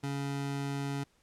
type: tone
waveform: 25% pulse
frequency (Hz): 140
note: C#3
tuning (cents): +18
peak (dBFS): -29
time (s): 0.03-1.04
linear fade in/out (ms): 10
effects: pink hiss -69 dBFS RMS until 1.22 s + low-pass 10000 Hz 12 dB/octave